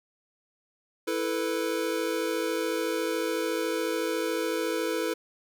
square chord, E suspended fourth, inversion none, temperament equal, 329.6 / 440 / 493.9 Hz, E4 / A4 / B4, 0 / 0 / 0 cents, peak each -32 dBFS, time 1.07-5.14 s, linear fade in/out 10 ms, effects none

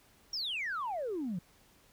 sine exponential sweep, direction down, 5700 to 164.81 Hz, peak -32 dBFS, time 0.33-1.39 s, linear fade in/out 5 ms, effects tanh soft clip ceiling -30 dBFS + pink hiss -64 dBFS RMS until 1.92 s

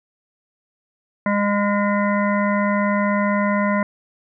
harmonic tone with a mistuned harmonic, 204.1 Hz, G#3, 30 cents flat, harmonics 1 / 3 / 5 / 7 / 9 / 10, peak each -19 / -23 / -24 / -29 / -30 / -29 dBFS, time 1.26-3.83 s, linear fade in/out 2 ms, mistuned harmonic 10, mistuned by -17 cents, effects none

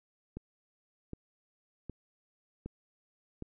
click train, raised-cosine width 3 ms, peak -27 dBFS, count 5, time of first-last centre 0.37-3.423 s, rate 1.31 Hz, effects none

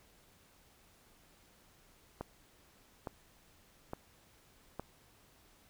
click train, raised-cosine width 1 ms, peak -25 dBFS, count 4, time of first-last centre 2.21-4.796 s, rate 1.16 Hz, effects pink hiss -65 dBFS RMS until 5.69 s

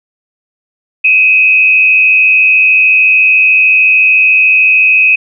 sine tone with frequency modulation, 2540 Hz, D#7, 35 cents sharp, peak -4 dBFS, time 1.04-5.16 s, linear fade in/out 10 ms, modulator 93.7 Hz, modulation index 0.75, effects none

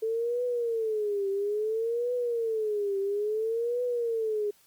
sine tone with vibrato, 440 Hz, A4, in tune, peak -26 dBFS, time 0.02-4.51 s, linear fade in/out 10 ms, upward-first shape triangle, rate 0.59 Hz, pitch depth 210 cents each way, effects white hiss -62 dBFS RMS until 4.66 s + Opus 48 kbps

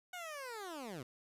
15% pulse linear sweep, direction down, 740 to 116.54 Hz, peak -37 dBFS, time 0.13-1.03 s, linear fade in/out 5 ms, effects resampled to 32000 Hz + 12-bit

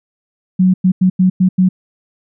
sine tone bursts at uneven times, 185 Hz, F#3, in tune, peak -7 dBFS, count 6, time 0.59-0.74 / 0.84-0.92 / 1.01-1.1 / 1.19-1.3 / 1.4-1.49 / 1.58-1.69 s, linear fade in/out 10 ms, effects none

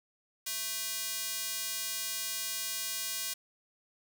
square tone with high-pass filter, 220 Hz, A3, in tune, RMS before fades -36 dBFS, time 0.46-3.34 s, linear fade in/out 10 ms, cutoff 4400 Hz, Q 0.54, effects 9-bit

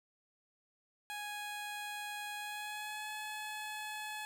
15% pulse tone with pitch glide, 830.6 to 853 Hz, G#5 to G#5, 0 to +46 cents, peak -34 dBFS, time 1.1-4.25 s, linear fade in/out 0 ms, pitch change +46 cents, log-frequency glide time 2.36-3.1 s, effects none

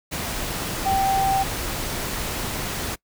sine tone in noise, 777 Hz, G5, 16 cents flat, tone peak -18 dBFS, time 0.85-1.44 s, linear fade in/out 20 ms, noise pink, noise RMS -28 dBFS, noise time 0.11-2.96 s, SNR +7 dB, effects noise-tail reverb RT60 0.1 s tail -23 dB re dry

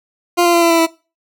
20% pulse tone with pitch steps, 349.2 / 345 / 340.8 / 336.7 / 332.7 / 328.7 Hz, F4 / F4 / F4 / E4 / E4 / E4, 0 / -21 / -42 / +37 / +16 / -5 cents, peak -5 dBFS, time 0.37-0.868 s, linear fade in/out 20 ms, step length 83 ms, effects noise-tail reverb RT60 0.3 s tail -21 dB re dry

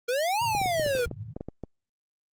square exponential two-way sweep, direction up then down, 466.2 to 961 to 466.2 Hz, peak -25 dBFS, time 0.08-1.06 s, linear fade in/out 10 ms, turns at 0.43 s
pink band-pass noise, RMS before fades -40 dBFS, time 0.41-1.34 s, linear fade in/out 10 ms, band 100 to 140 Hz, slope 48 dB/octave
clicks, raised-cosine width 2 ms, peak -21 dBFS, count 11, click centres 0.55 / 0.615 / 0.659 / 0.797 / 0.863 / 0.951 / 1.113 / 1.365 / 1.409 / 1.486 / 1.637 s
effects Opus 24 kbps

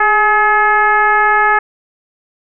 sine tone with frequency modulation, 1275 Hz, D#6, 42 cents sharp, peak -8 dBFS, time 0-1.59 s, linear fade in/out 5 ms, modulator 431 Hz, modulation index 1.5, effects none

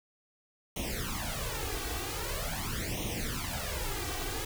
pink noise with flanger, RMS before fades -35 dBFS, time 0.76-4.45 s, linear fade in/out 5 ms, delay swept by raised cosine 0.32 to 2.62 ms, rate 0.44 Hz, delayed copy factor +0.85, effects none

